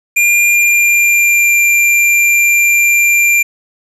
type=tone with pitch glide; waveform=square; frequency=2400 to 2377 Hz; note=D7 to D7; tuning=+37 to +20 cents; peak=-8 dBFS; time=0.16-3.43 s; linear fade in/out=10 ms; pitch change=-17 cents; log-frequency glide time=0.49-1.59 s; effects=resampled to 32000 Hz + 7-bit